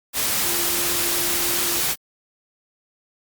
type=tone in noise; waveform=sine; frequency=346.3 Hz; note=F4; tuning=15 cents flat; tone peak=-32 dBFS; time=0.42-1.82 s; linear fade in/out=50 ms; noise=white; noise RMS=-22 dBFS; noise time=0.13-1.96 s; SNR=-13 dB; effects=Opus 48 kbps